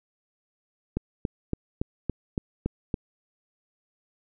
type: click train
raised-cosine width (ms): 3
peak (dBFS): -13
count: 8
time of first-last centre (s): 0.97-2.942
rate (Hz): 3.55
effects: none